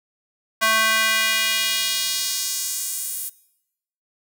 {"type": "tone with high-pass filter sweep", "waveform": "square", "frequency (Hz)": 220.9, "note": "A3", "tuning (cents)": 7, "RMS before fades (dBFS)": -22, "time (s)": [0.61, 3.3], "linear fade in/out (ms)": 20, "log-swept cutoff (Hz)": [1200, 11000], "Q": 1.3, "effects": ["noise-tail reverb RT60 0.8 s tail -20 dB re dry"]}